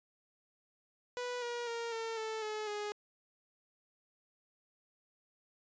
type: tone with pitch steps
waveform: sawtooth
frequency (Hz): 491.9 / 478.4 / 465.4 / 452.6 / 440.3 / 428.2 / 416.5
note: B4 / A#4 / A#4 / A4 / A4 / A4 / G#4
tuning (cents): -7 / +45 / -3 / +49 / +1 / -47 / +5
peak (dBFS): -33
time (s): 1.17-2.92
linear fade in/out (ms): 0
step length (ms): 250
effects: resampled to 16000 Hz